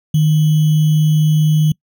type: tone with sample-and-hold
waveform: sine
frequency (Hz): 154.1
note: D#3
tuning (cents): -16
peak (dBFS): -9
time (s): 0.14-1.72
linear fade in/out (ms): 5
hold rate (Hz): 3150
effects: noise-tail reverb RT60 0.1 s tail -26 dB re dry